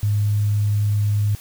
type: tone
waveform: sine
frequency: 103.83 Hz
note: G#2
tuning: in tune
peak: -16 dBFS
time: 0.03-1.35 s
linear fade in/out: 0 ms
effects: white hiss -43 dBFS RMS until 1.4 s